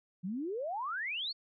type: exponential sweep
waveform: sine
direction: up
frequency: 170 to 4567 Hz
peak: -34 dBFS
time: 0.23-1.33 s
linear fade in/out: 20 ms
effects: none